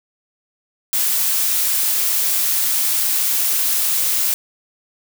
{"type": "noise", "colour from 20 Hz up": "blue", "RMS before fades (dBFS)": -18, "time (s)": [0.93, 4.34], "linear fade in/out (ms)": 0, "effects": []}